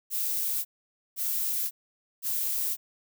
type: noise bursts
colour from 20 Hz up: violet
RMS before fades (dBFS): -29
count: 3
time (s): 0.1-2.77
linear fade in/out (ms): 50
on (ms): 550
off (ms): 510
effects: none